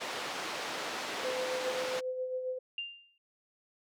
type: band-pass noise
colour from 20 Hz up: pink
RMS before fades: -38 dBFS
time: 0-2.01 s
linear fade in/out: 20 ms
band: 440 to 5000 Hz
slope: 12 dB/octave
type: tone with tremolo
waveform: sine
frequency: 511 Hz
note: C5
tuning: 41 cents flat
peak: -31 dBFS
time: 1.24-2.59 s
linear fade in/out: 10 ms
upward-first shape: sine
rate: 7.4 Hz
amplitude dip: 45%
type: tone with exponential decay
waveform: sine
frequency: 2794 Hz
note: F7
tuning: in tune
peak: -32 dBFS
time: 2.78-3.18 s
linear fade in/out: 2 ms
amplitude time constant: 85 ms
effects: none